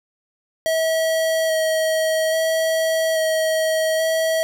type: tone with vibrato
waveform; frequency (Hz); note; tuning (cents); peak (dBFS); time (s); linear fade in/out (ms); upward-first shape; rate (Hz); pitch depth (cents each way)
square; 641; E5; -49; -18; 0.66-4.43; 0; square; 0.6; 11
effects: none